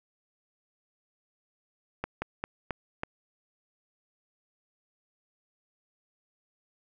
slowing click train, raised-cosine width 0.5 ms, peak -16 dBFS, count 5, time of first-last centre 2.04-3.034 s, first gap 180 ms, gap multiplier 1.22, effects none

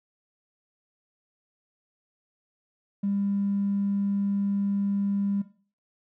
triangle tone, 200 Hz, G3, 35 cents sharp, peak -20 dBFS, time 3.03-5.42 s, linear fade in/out 10 ms, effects noise-tail reverb RT60 0.4 s tail -18 dB re dry + tanh soft clip ceiling -21 dBFS

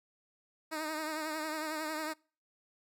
10% pulse tone with vibrato, 311.1 Hz, D#4, in tune, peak -27 dBFS, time 0.71-2.14 s, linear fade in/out 20 ms, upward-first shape triangle, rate 11 Hz, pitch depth 58 cents each way, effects noise-tail reverb RT60 0.4 s tail -26 dB re dry

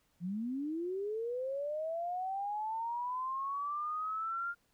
sine linear sweep, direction up, 165.5 to 1409 Hz, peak -34 dBFS, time 0.2-4.55 s, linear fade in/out 50 ms, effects pink hiss -74 dBFS RMS until 4.73 s

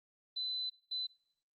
sine tone bursts at uneven times, 4018 Hz, B7, 29 cents sharp, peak -35 dBFS, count 2, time 0.36-0.7 / 0.91-1.07 s, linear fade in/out 10 ms, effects noise-tail reverb RT60 0.6 s tail -23 dB re dry + Opus 48 kbps

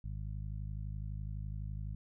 harmonic tone, 51.91 Hz, G#1, in tune, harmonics 1 / 2 / 3 / 4, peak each -40 / -42 / -47 / -57 dBFS, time 0.04-1.95 s, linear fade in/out 5 ms, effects none

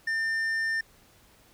triangle tone with tanh clipping, 1800 Hz, A6, 39 cents sharp, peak -27 dBFS, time 0.07-0.81 s, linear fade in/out 5 ms, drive 11 dB, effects pink hiss -59 dBFS RMS until 1.53 s

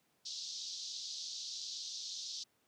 pink band-pass noise, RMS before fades -44 dBFS, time 0.25-2.44 s, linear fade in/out 10 ms, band 3700 to 6200 Hz, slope 48 dB/octave, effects pink hiss -75 dBFS RMS until 2.67 s + high-pass 150 Hz 12 dB/octave

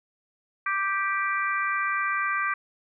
harmonic tone, 392 Hz, G4, in tune, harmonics 3 / 4 / 5 / 6, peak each -27 / -29 / -31 / -33 dBFS, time 0.66-2.54 s, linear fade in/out 5 ms, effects none

